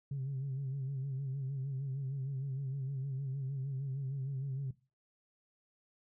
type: tone with vibrato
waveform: sine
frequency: 135.4 Hz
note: C#3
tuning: 40 cents flat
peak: -33 dBFS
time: 0.11-4.71 s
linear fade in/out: 5 ms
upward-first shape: sine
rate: 6.5 Hz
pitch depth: 65 cents each way
effects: noise-tail reverb RT60 0.3 s tail -18 dB re dry + tanh soft clip ceiling -32 dBFS